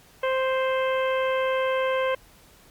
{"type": "harmonic tone", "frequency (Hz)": 523.3, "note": "C5", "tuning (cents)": 0, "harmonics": [1, 2, 3, 4, 5, 6], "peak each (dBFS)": [-23, -29, -33, -35, -37, -39], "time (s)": [0.23, 2.15], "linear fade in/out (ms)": 5, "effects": ["pink hiss -54 dBFS RMS until 2.7 s", "Opus 48 kbps"]}